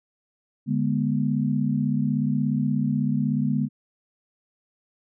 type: chord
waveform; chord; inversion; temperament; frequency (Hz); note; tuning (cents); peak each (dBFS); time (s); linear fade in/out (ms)
sine; G# diminished; second; equal with one note detuned; 146.83 / 207.7 / 244.2; D3 / G#3 / B3; 0 / 0 / -19; -25; 0.66-3.69; 50
effects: none